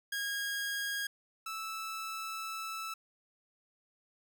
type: tone pair in turn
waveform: sawtooth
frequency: 1635 / 1315.4 Hz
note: G#6 / E6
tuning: -28 / -4 cents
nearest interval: major third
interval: 376 cents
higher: first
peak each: -30 / -34 dBFS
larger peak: first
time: 0.12-1.07 / 1.46-2.94 s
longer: second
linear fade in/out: 5 ms
effects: none